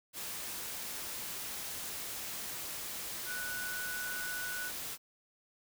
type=tone in noise; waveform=sine; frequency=1480 Hz; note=F#6; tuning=in tune; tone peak=-38 dBFS; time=3.25-4.72 s; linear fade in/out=50 ms; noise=white; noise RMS=-41 dBFS; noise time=0.13-4.98 s; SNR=0 dB; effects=none